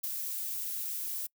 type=noise with ADSR envelope; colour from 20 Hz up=violet; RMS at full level=-33 dBFS; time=0.03-1.27 s; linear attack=12 ms; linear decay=28 ms; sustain=-3 dB; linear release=12 ms; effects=noise-tail reverb RT60 0.1 s tail -25 dB re dry